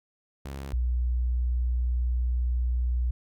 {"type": "tone pair in turn", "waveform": ["sawtooth", "sine"], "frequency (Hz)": [68.5, 61.03], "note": ["C#2", "B1"], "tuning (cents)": [-20, -20], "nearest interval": "major second", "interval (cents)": 200, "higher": "first", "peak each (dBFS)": [-31, -23], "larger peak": "second", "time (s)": [[0.45, 0.73], [0.73, 3.11]], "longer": "second", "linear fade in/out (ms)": 5, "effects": []}